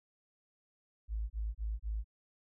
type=tone bursts; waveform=sine; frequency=53.8 Hz; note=A1; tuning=38 cents flat; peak=-33 dBFS; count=4; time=1.08-2.044 s; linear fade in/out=50 ms; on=220 ms; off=28 ms; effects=none